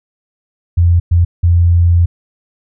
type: tone bursts at uneven times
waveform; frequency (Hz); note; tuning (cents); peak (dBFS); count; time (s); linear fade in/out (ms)
sine; 86.2; F2; -22; -6; 3; 0.77-1 / 1.11-1.25 / 1.43-2.06; 10
effects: none